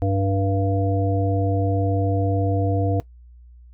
harmonic tone with a mistuned harmonic, 98.1 Hz, G2, 2 cents sharp, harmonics 1 / 3 / 5 / 7, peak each -20 / -25 / -27 / -28 dBFS, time 0.02-3 s, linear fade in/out 0 ms, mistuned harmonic 5, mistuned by -24 cents, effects noise-tail reverb RT60 0.1 s tail -19 dB re dry + added 60 Hz sine -43 dBFS peak until 3.73 s

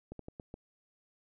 slowing click train, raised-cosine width 2 ms, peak -30 dBFS, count 5, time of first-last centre 0.12-0.541 s, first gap 73 ms, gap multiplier 1.25, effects none

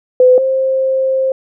sine tone pair in turn, 506 / 528.2 Hz, B4 / C5, +42 / +16 cents, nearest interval minor second, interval 74 cents, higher second, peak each -4 / -11 dBFS, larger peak first, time 0.2-0.38 / 0.38-1.32 s, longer second, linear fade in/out 2 ms, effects none

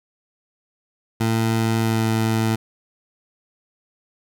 20% pulse tone with pitch glide, 112.7 to 111.53 Hz, A2 to A2, +42 to +24 cents, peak -13 dBFS, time 1.2-2.56 s, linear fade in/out 10 ms, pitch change -18 cents, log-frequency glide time 1.82-2.04 s, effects none

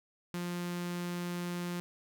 sawtooth tone with notch filter, 175.6 Hz, F3, 10 cents sharp, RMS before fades -37 dBFS, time 0.34-1.8 s, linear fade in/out 0 ms, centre 630 Hz, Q 1.9, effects none

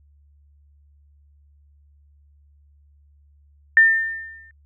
sine tone with exponential decay, 1802 Hz, A6, 41 cents sharp, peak -7 dBFS, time 3.77-4.51 s, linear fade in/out 1 ms, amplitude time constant 160 ms, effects added 72 Hz sine -52 dBFS peak until 4.65 s

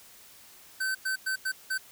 square tone bursts at uneven times, 1537 Hz, G6, 35 cents flat, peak -28 dBFS, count 5, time 0.8-0.95 / 1.05-1.16 / 1.26-1.36 / 1.45-1.52 / 1.7-1.78 s, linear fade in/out 10 ms, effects white hiss -53 dBFS RMS until 1.91 s

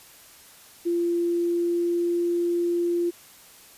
sine tone with pitch glide, 343.8 to 345.8 Hz, F4 to F4, -27 to -17 cents, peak -21 dBFS, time 0.85-3.11 s, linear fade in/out 20 ms, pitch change +10 cents, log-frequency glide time 1.16-2.23 s, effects white hiss -50 dBFS RMS until 3.77 s + resampled to 32000 Hz

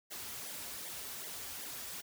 white noise with flanger, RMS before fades -44 dBFS, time 0.1-2.02 s, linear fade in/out 20 ms, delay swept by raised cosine 0.74 to 6.54 ms, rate 2.6 Hz, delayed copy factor -0.9, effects none

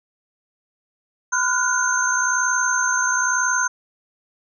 sine tone cluster, 1011 / 1420 / 1481 / 6310 Hz, B5 / F6 / F#6 / G8, +40 / +28 / +1 / +10 cents, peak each -23 dBFS, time 1.32-3.68 s, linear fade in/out 10 ms, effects none

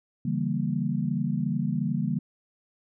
sine chord, C# diminished seventh, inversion none, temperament equal with one note detuned, 141.91 / 164.81 / 196 / 233.1 Hz, C#3 / E3 / G3 / Bb3, +41 / 0 / 0 / 0 cents, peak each -30 dBFS, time 0.25-2.19 s, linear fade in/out 5 ms, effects none

